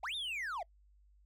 triangle linear two-way sweep, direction up then down, 614 to 3738 to 614 Hz, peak -35 dBFS, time 0.03-0.63 s, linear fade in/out 5 ms, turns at 0.15 s, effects noise-tail reverb RT60 0.1 s tail -25 dB re dry + added 50 Hz sine -62 dBFS peak until 1.25 s

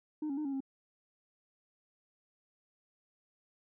sine tone with pitch steps, 305.1 / 275.9 / 304.1 / 275.5 / 269.4 Hz, D#4 / C#4 / D#4 / C#4 / C#4, -34 / -8 / -40 / -11 / -49 cents, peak -31 dBFS, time 0.22-0.605 s, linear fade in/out 5 ms, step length 77 ms, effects tanh soft clip ceiling -32 dBFS

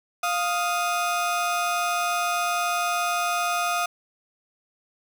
30% pulse tone pair together, 701 / 1244.5 Hz, F5 / D#6, +6 / 0 cents, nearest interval minor seventh, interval 994 cents, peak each -23 dBFS, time 0.23-3.86 s, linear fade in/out 5 ms, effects none

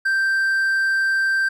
triangle tone, 1568 Hz, G6, in tune, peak -15 dBFS, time 0.05-1.49 s, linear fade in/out 10 ms, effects none

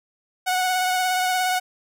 sawtooth tone with vibrato, 737 Hz, F#5, 7 cents flat, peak -16 dBFS, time 0.46-1.6 s, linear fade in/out 20 ms, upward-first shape sine, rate 17 Hz, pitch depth 19 cents each way, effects none

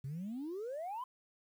sine exponential sweep, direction up, 128.3 to 1046.5 Hz, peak -37 dBFS, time 0.04-1.04 s, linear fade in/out 5 ms, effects tanh soft clip ceiling -36 dBFS + 11-bit

